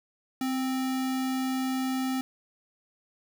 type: tone with sample-and-hold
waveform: sine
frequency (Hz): 260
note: C4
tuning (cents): -11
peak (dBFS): -26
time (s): 0.41-2.21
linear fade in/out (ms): 2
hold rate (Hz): 1050
effects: none